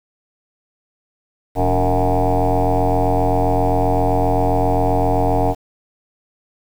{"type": "tone with frequency modulation", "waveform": "sine", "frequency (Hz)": 372.3, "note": "F#4", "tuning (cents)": 11, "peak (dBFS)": -12, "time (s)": [1.55, 5.55], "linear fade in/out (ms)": 50, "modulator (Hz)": 87.6, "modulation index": 5.2, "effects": ["tanh soft clip ceiling -9 dBFS", "7-bit"]}